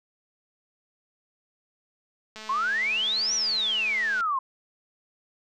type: click train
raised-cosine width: 0.2 ms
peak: -24 dBFS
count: 402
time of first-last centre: 2.36-4.208 s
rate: 217 Hz
type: exponential two-way sweep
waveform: sine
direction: up then down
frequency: 1027 to 5960 to 1027 Hz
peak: -23 dBFS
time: 2.49-4.39 s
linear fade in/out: 5 ms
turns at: 3.34 s
effects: none